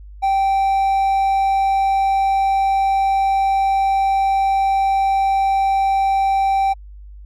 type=tone; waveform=triangle; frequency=780 Hz; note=G5; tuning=9 cents flat; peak=-12 dBFS; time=0.22-6.74 s; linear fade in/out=20 ms; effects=added 50 Hz sine -35 dBFS peak until 7.25 s